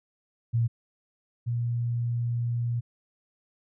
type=tone pair in turn; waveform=sine; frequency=116.54 / 118.92 Hz; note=A#2 / A#2; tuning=0 / +35 cents; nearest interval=unison; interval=35 cents; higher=second; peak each=-21 / -25 dBFS; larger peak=first; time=0.53-0.68 / 1.46-2.81 s; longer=second; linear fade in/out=20 ms; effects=none